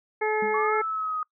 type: harmonic tone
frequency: 429.7 Hz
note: A4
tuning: 41 cents flat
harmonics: 1 / 2 / 3 / 4 / 5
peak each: -25 / -28 / -37 / -33 / -31 dBFS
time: 0.21-0.82 s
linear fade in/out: 10 ms
type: tone with exponential decay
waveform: sine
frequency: 207.7 Hz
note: G#3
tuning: in tune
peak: -30 dBFS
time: 0.42-0.68 s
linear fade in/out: 5 ms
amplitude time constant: 55 ms
type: exponential two-way sweep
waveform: sine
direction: up then down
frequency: 1108.7 to 1332 to 1245 Hz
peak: -26 dBFS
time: 0.54-1.23 s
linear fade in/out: 2 ms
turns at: 0.75 s
effects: noise-tail reverb RT60 0.1 s tail -25 dB re dry